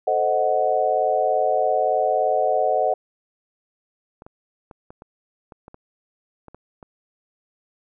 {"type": "chord", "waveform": "sine", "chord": "A diminished seventh", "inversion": "none", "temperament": "equal", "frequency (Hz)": [440, 523.3, 622.3, 740], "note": ["A4", "C5", "Eb5", "Gb5"], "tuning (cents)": [0, 0, 0, 0], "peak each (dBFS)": [-26, -24, -22, -21], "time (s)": [0.07, 2.94], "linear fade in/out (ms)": 5}
{"type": "clicks", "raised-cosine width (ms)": 1, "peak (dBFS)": -27, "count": 11, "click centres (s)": [4.221, 4.265, 4.712, 4.905, 5.021, 5.522, 5.681, 5.744, 6.483, 6.546, 6.828]}
{"effects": []}